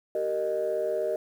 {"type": "tone cluster", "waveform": "sine", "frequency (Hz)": [386.1, 462.1, 615], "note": ["G4", "A#4", "D#5"], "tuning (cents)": [-26, -15, -20], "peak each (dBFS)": [-31, -30, -27], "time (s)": [0.15, 1.16], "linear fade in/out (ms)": 2, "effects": ["tanh soft clip ceiling -19 dBFS", "9-bit"]}